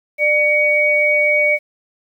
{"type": "tone pair together", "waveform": "sine", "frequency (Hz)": [596.7, 2248], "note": ["D5", "C#7"], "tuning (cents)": [27, 24], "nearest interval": "octave + major seventh", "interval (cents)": 2297, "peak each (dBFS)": [-17, -13], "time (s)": [0.18, 1.59], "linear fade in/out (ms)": 50, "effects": ["8-bit"]}